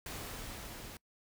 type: noise with level ramp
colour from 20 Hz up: pink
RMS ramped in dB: -42 to -48 dBFS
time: 0.06-0.97 s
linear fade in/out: 2 ms
effects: noise-tail reverb RT60 0.1 s tail -24 dB re dry